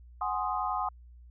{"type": "chord", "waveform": "sine", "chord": "Ab dominant seventh", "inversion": "third", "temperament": "equal", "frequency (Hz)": [740, 830.6, 1046.5, 1244.5], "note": ["Gb5", "Ab5", "C6", "Eb6"], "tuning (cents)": [0, 0, 0, 0], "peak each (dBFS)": -34, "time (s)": [0.21, 0.89], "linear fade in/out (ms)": 5, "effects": ["added 60 Hz sine -49 dBFS peak until 1.3 s"]}